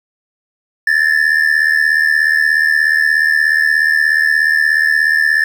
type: ring-modulated tone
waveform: triangle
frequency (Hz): 1760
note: A6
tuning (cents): 0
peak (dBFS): -5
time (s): 0.87-5.44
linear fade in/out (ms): 0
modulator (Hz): 38.4
effects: 7-bit